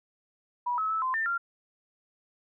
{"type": "tone with pitch steps", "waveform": "sine", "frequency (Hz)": [973, 1290, 1309, 1034, 1795, 1386], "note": ["B5", "E6", "E6", "C6", "A6", "F6"], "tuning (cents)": [-26, -38, -13, -21, 34, -14], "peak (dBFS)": -26, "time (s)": [0.66, 1.38], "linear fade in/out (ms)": 10, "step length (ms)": 120, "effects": []}